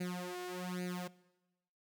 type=tone with flanger; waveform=sawtooth; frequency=180.1 Hz; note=F#3; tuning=46 cents flat; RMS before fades=-40 dBFS; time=0-1.08 s; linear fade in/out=10 ms; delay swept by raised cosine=0.45 to 2.85 ms; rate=1.2 Hz; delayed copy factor=+0.95; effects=noise-tail reverb RT60 1.0 s tail -20 dB re dry